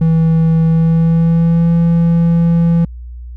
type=tone with pitch glide; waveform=triangle; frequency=162.7 to 168.24 Hz; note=E3 to E3; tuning=-22 to +36 cents; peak=-6 dBFS; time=0.01-2.85 s; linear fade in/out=5 ms; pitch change=+58 cents; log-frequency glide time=0.65-1.73 s; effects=added 60 Hz sine -26 dBFS peak until 3.36 s